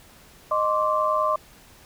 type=tone cluster; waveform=sine; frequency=617 / 1051 / 1161 Hz; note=D#5 / C6 / D6; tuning=-15 / +7 / -20 cents; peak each=-24 dBFS; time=0.51-1.36 s; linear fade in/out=5 ms; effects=pink hiss -51 dBFS RMS until 1.85 s